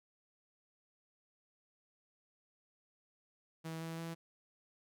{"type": "tone with pitch steps", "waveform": "sawtooth", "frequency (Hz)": [162.1, 163.89, 165.7], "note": ["E3", "E3", "E3"], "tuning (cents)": [-29, -10, 9], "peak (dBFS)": -37, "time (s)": [3.64, 4.15], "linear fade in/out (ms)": 20, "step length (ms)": 170, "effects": []}